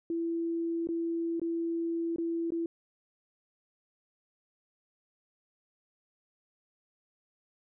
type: tone with dropouts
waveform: sine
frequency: 334 Hz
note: E4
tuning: 23 cents sharp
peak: -29 dBFS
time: 0.1-2.66 s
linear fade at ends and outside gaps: 2 ms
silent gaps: 0.872-0.888 / 1.397-1.416 / 2.161-2.183 / 2.505-2.52 s
effects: none